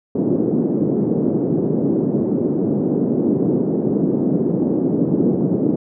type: band-pass noise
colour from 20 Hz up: white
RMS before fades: -18 dBFS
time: 0.15-5.76 s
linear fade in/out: 5 ms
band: 160 to 370 Hz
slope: 24 dB/octave
effects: none